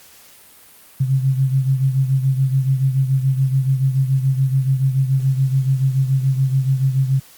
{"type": "beating tone pair", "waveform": "sine", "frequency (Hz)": [132.3, 139.3], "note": ["C3", "C#3"], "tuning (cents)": [20, 9], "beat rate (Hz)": 7, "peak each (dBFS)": [-15, -21], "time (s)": [1, 7.2], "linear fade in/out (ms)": 10, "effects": ["white hiss -46 dBFS RMS until 7.37 s", "Opus 48 kbps"]}